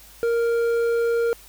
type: tone with hard clipping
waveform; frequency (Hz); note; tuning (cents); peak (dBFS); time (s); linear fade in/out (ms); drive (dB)
sine; 466.2; A#4; 0; -20; 0.23-1.33; 0; 6
effects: added 50 Hz sine -51 dBFS peak until 1.48 s + white hiss -48 dBFS RMS until 1.48 s